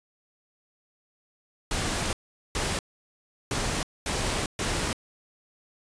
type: noise bursts at uneven times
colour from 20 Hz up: pink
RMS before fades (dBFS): -28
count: 5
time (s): 1.71-2.13 / 2.55-2.79 / 3.51-3.83 / 4.06-4.46 / 4.59-4.93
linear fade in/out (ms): 2
effects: resampled to 22050 Hz